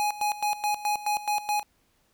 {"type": "tone with tremolo", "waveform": "square", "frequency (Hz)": 834, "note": "G#5", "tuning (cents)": 7, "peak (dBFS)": -24, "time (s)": [0, 1.63], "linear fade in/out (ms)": 0, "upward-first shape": "square", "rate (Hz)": 4.7, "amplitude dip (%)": 80, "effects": ["pink hiss -68 dBFS RMS until 2.13 s"]}